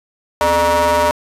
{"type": "ring-modulated tone", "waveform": "40% pulse", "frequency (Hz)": 173.9, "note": "F3", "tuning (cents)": -7, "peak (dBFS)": -8, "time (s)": [0.41, 1.11], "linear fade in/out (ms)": 0, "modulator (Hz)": 774, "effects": ["resampled to 32000 Hz", "8-bit"]}